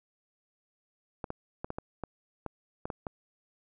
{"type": "clicks", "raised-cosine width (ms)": 1, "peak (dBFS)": -21, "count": 10, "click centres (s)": [1.242, 1.304, 1.645, 1.704, 1.785, 2.037, 2.463, 2.855, 2.902, 3.068], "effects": []}